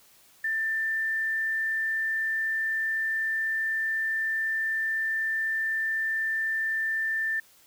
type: tone with quantisation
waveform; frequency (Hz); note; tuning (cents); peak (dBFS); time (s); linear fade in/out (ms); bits
sine; 1782; A6; +22; -25; 0.44-7.4; 5; 9
effects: white hiss -58 dBFS RMS until 7.66 s